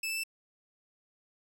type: tone with pitch steps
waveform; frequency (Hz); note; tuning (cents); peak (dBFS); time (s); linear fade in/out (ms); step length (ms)
sawtooth; 2627 / 2642 / 2658; E7 / E7 / E7; -7 / +3 / +14; -29; 0.03-0.237; 5; 69
effects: 11-bit